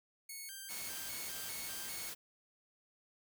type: tone with vibrato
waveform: 5% pulse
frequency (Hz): 1864.7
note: A#6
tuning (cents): 0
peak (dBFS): -35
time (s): 0.29-2.1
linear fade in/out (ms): 5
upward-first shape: square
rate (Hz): 2.5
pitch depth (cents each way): 290
type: noise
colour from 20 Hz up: white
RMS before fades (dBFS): -45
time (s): 0.69-2.15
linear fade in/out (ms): 20
effects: none